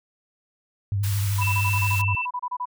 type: tone with vibrato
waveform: sine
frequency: 100 Hz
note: G2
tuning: 35 cents sharp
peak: -21 dBFS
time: 0.92-2.15 s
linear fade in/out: 0 ms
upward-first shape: triangle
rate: 13 Hz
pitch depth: 68 cents each way
type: high-pass noise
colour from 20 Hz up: white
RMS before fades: -34 dBFS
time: 1.03-2.02 s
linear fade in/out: 10 ms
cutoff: 850 Hz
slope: 96 dB/octave
type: tone bursts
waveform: sine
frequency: 989 Hz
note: B5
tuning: 2 cents sharp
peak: -25 dBFS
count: 15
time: 1.38-2.656 s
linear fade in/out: 10 ms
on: 58 ms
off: 29 ms
type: tone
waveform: sine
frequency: 2670 Hz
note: E7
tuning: 22 cents sharp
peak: -25 dBFS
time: 1.41-2.26 s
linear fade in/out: 10 ms
effects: none